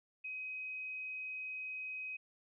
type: tone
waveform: sine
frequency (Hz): 2525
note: D#7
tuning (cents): +25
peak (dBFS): -40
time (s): 0.24-2.17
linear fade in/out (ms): 10
effects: none